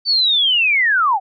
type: linear sweep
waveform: sine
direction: down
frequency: 4589 to 720 Hz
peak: -12 dBFS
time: 0.05-1.2 s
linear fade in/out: 50 ms
effects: none